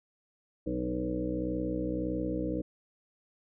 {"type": "harmonic tone with a mistuned harmonic", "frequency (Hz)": 61.74, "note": "B1", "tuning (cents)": 0, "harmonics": [1, 2, 3, 4, 5, 7, 8, 9], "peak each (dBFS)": [-39, -43, -38, -42, -33, -43, -37, -42], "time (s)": [0.66, 2.62], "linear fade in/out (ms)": 10, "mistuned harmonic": 4, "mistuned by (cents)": 44, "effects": []}